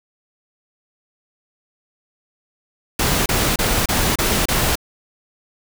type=noise bursts; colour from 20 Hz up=pink; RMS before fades=-18 dBFS; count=6; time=2.99-4.755 s; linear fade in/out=5 ms; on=270 ms; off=29 ms; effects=none